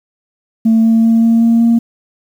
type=tone with pitch steps; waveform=sine; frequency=224.3 / 225.9 / 227.4 / 229 / 230.6 / 232.2 Hz; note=A3 / A3 / A#3 / A#3 / A#3 / A#3; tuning=+34 / +46 / -43 / -31 / -19 / -7 cents; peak=-5 dBFS; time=0.65-1.79 s; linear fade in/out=10 ms; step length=190 ms; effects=tanh soft clip ceiling -4 dBFS + 7-bit